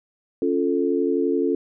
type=chord; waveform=sine; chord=Db augmented; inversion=none; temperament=equal; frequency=277.2 / 349.2 / 440 Hz; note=Db4 / F4 / A4; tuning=0 / 0 / 0 cents; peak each=-23 dBFS; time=0.42-1.55 s; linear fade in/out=2 ms; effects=none